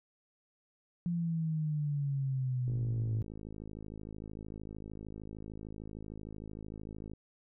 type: exponential sweep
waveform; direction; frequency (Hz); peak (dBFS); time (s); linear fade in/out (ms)
sine; down; 174.61 to 110; -30; 1.06-3.22; 0
type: click train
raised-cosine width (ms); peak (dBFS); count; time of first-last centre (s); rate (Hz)
3; -32; 238; 2.68-7.135; 53.2
effects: none